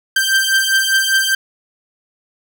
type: beating tone pair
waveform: sawtooth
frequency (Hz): 1566 / 1571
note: G6 / G6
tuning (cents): -2 / +3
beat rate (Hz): 5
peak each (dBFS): -12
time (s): 0.16-1.35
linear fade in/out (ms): 5
effects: none